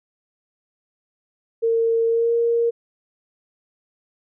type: tone with pitch glide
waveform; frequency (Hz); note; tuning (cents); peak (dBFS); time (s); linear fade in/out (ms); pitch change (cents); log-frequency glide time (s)
sine; 457.2 to 466.8; A#4 to A#4; -34 to +2; -16; 1.62-2.71; 20; +36; 2.07-2.33
effects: none